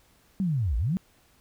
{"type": "linear two-way sweep", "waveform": "sine", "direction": "down then up", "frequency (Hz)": [200.5, 50.1, 200.5], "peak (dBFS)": -23, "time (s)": [0.4, 0.97], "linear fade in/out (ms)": 0, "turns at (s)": 0.77, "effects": ["pink hiss -62 dBFS RMS until 1.4 s"]}